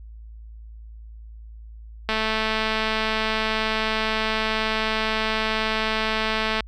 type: click train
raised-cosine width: 0.3 ms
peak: -8 dBFS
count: 990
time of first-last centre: 2.09-6.606 s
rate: 219 Hz
effects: added 55 Hz sine -38 dBFS peak until 6.67 s